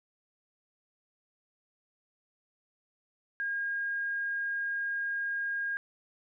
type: tone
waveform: sine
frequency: 1623 Hz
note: G#6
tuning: 40 cents flat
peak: -30 dBFS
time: 3.4-5.77 s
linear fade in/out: 0 ms
effects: none